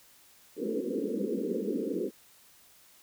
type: band-pass noise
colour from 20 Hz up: white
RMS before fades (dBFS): -32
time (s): 0.56-2.11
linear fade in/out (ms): 50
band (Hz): 190 to 500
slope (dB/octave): 96
effects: white hiss -59 dBFS RMS until 3.02 s